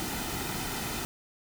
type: noise with comb filter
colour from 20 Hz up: pink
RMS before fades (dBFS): -34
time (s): 0-1.05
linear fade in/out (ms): 0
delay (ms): 1.8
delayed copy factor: -0.5
effects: none